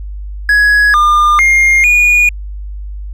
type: tone with pitch steps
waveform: triangle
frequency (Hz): 1674 / 1204 / 2124 / 2446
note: G#6 / D6 / C7 / D#7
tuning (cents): +13 / +43 / +25 / -30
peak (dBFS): -4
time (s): 0.49-2.29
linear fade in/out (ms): 2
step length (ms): 450
effects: added 50 Hz sine -21 dBFS peak until 3.13 s